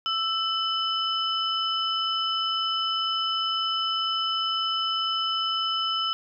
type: tone cluster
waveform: sine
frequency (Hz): 1323 / 3012 / 5190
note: E6 / F#7 / E8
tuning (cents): +6 / +30 / -28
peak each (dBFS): -28 / -26 / -35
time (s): 0.06-6.13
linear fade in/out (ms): 0
effects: none